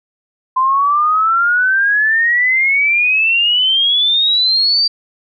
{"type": "exponential sweep", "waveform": "sine", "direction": "up", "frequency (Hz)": [1026, 4699], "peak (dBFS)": -10, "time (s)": [0.56, 4.88], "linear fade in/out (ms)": 10, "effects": []}